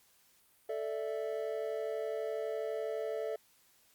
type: chord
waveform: triangle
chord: A suspended fourth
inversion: none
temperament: equal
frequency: 440 / 587.3 / 659.3 Hz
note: A4 / D5 / E5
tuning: 0 / 0 / 0 cents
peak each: -35 / -38 / -38 dBFS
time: 0.69-3.36 s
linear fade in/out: 5 ms
effects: white hiss -67 dBFS RMS until 3.94 s + Opus 48 kbps